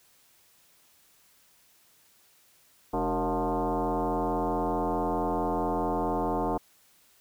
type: tone with frequency modulation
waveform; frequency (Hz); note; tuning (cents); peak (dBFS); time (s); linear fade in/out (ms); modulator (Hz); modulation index
sine; 211.3; G#3; +30; -25; 2.93-6.58; 10; 169; 4.7
effects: white hiss -62 dBFS RMS until 7.2 s